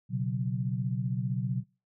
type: chord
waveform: sine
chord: B suspended second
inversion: none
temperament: just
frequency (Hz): 123.47 / 138.9 / 185.21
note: B2 / C#3 / F#3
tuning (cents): 0 / +4 / +2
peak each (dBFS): -31 / -33 / -33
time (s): 0.09-1.64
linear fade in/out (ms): 50
effects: noise-tail reverb RT60 0.3 s tail -23 dB re dry